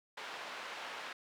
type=band-pass noise; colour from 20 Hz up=pink; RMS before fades=-45 dBFS; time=0.17-1.13 s; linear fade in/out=5 ms; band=740 to 3200 Hz; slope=12 dB/octave; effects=none